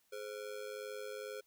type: ring-modulated tone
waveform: square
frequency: 472.2 Hz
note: A#4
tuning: 22 cents sharp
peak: -40 dBFS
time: 0.12-1.41 s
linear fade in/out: 10 ms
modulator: 51.1 Hz
effects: white hiss -74 dBFS RMS until 1.46 s